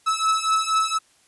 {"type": "beating tone pair", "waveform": "45% pulse", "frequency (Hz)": [1300, 1304.2], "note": ["E6", "E6"], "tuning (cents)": [-24, -19], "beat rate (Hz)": 4.2, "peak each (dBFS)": -22, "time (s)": [0.06, 0.99], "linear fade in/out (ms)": 20, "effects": ["white hiss -59 dBFS RMS until 1.27 s", "resampled to 24000 Hz"]}